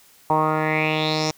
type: tone with low-pass filter sweep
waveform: 10% pulse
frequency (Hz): 155.56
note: D#3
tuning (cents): 0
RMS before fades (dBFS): -21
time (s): 0.3-1.31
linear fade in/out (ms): 2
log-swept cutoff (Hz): 910 to 6000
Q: 5.3
effects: white hiss -53 dBFS RMS until 1.37 s